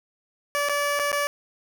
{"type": "tone with dropouts", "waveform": "15% pulse", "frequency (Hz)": 577, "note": "D5", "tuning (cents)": -31, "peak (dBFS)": -16, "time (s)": [0.55, 1.27], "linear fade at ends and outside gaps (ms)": 0, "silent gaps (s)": [[0.687, 0.695], [0.991, 0.996], [1.117, 1.128]], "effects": []}